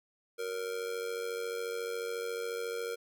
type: tone with amplitude modulation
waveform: square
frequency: 466.2 Hz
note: A#4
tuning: in tune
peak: -32 dBFS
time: 0.38-2.96 s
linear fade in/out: 20 ms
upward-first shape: sine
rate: 94.1 Hz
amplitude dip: 70%
effects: none